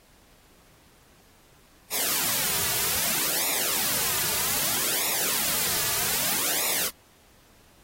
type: noise with flanger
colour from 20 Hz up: white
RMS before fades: -26 dBFS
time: 1.9-6.91 s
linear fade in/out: 50 ms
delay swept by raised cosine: 0.64 to 3.84 ms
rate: 0.63 Hz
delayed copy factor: -0.95
effects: pink hiss -58 dBFS RMS until 7.83 s + AAC 48 kbps